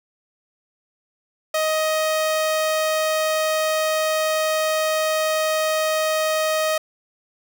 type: tone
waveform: sawtooth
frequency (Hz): 627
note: D#5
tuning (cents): +13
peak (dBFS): -15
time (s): 1.54-6.78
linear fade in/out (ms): 5
effects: none